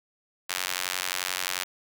sawtooth tone with high-pass filter, 91.4 Hz, F#2, 21 cents flat, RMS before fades -31 dBFS, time 0.49-1.64 s, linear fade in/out 10 ms, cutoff 1800 Hz, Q 0.62, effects none

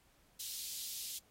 pink high-pass noise, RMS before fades -44 dBFS, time 0.39-1.19 s, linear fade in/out 10 ms, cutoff 3600 Hz, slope 24 dB/octave, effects pink hiss -70 dBFS RMS until 1.3 s + AAC 48 kbps

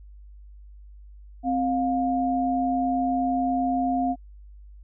sine tone pair together, 261.6 / 707.7 Hz, C4 / F5, 0 / +23 cents, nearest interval octave + perfect fourth, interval 1723 cents, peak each -24 dBFS, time 1.43-4.16 s, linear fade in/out 50 ms, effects added 50 Hz sine -43 dBFS peak until 4.83 s

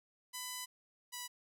5% pulse tone pair in turn, 1000 / 982.8 Hz, B5 / B5, +21 / -9 cents, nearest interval unison, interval 30 cents, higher first, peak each -29 / -30 dBFS, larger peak first, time 0.33-0.66 / 1.12-1.28 s, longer first, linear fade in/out 20 ms, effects none

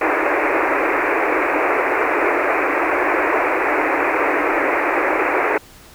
pink band-pass noise, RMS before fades -18 dBFS, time 0.01-5.58 s, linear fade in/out 5 ms, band 290 to 2500 Hz, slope 96 dB/octave, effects pink hiss -44 dBFS RMS until 5.94 s

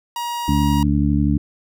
45% pulse tone, 951 Hz, A#5, 34 cents sharp, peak -23 dBFS, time 0.16-0.83 s, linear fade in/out 2 ms
harmonic tone, 72.1 Hz, D2, 31 cents flat, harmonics 1 / 2 / 3 / 4, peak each -20 / -20 / -20 / -20 dBFS, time 0.48-1.38 s, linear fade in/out 5 ms
effects none

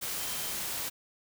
sine tone in noise, 3131 Hz, G7, 3 cents flat, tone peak -46 dBFS, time 0.18-0.53 s, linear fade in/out 20 ms, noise white, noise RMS -35 dBFS, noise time 0.01-0.9 s, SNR -14 dB, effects none

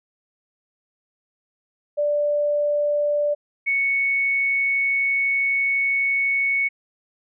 sine tone pair in turn, 587.3 / 2217 Hz, D5 / C#7, 0 / 0 cents, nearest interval octave + major seventh, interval 2300 cents, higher second, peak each -18 dBFS, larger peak neither, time 1.97-3.35 / 3.66-6.69 s, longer second, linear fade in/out 20 ms, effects none

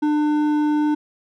sine tone with hard clipping, 299.6 Hz, D4, 35 cents sharp, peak -18 dBFS, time 0.02-0.95 s, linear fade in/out 10 ms, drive 8 dB, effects none

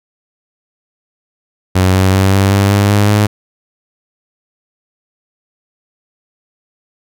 sawtooth tone with pitch steps, 93.1 / 94.62 / 96.16 / 97.73 / 99.32 / 100.94 / 102.59 / 104.26 Hz, F#2 / F#2 / G2 / G2 / G2 / G#2 / G#2 / G#2, +11 / +39 / -33 / -5 / +23 / -49 / -21 / +7 cents, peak -4 dBFS, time 1.75-3.27 s, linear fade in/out 10 ms, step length 190 ms, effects none

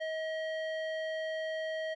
square tone with low-pass filter, 635 Hz, D#5, 35 cents sharp, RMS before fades -36 dBFS, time 0-1.95 s, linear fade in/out 20 ms, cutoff 2700 Hz, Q 1.5, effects none

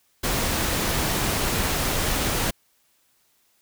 pink noise, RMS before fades -24 dBFS, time 0.23-2.51 s, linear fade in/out 10 ms, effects white hiss -65 dBFS RMS until 3.61 s

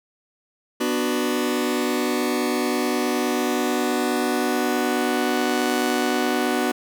sawtooth chord, B minor, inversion none, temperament just, 246.9 / 296.3 / 370.4 Hz, B3 / D4 / F#4, 0 / +15 / +2 cents, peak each -20 / -22 / -21 dBFS, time 0.8-6.72 s, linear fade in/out 10 ms, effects none

